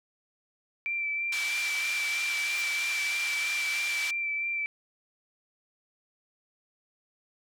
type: tone with vibrato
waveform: sine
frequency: 2339 Hz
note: D7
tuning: 8 cents flat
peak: -28 dBFS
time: 0.86-4.66 s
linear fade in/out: 0 ms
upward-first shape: sine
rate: 3.1 Hz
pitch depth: 19 cents each way
type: band-pass noise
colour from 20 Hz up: pink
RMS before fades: -36 dBFS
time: 1.32-4.11 s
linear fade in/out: 5 ms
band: 2100 to 6800 Hz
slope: 12 dB/octave
type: noise with exponential growth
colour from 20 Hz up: violet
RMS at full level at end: -42 dBFS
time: 2.43-2.61 s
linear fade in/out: 1 ms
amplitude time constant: 39 ms
effects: none